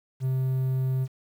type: tone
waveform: triangle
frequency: 130.81 Hz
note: C3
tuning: in tune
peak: -21 dBFS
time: 0.2-1.08 s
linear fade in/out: 50 ms
effects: 9-bit